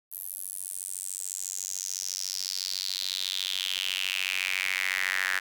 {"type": "tone with high-pass filter sweep", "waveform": "sawtooth", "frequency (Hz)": 93.9, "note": "F#2", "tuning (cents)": 26, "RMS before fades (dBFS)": -32, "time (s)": [0.11, 5.4], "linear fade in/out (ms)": 20, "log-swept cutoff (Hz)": [12000, 1700], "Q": 4.7, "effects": []}